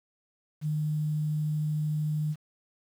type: tone with quantisation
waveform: sine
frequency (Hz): 152.2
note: D#3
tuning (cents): -38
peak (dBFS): -26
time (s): 0.61-2.36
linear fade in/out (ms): 50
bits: 9
effects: none